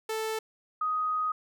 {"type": "tone pair in turn", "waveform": ["sawtooth", "sine"], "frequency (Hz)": [440, 1250.6], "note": ["A4", "D#6"], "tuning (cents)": [0, 8], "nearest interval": "octave + tritone", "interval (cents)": 1808, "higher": "second", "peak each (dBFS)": -26, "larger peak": "neither", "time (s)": [[0.09, 0.39], [0.81, 1.32]], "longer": "second", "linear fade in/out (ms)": 5, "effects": []}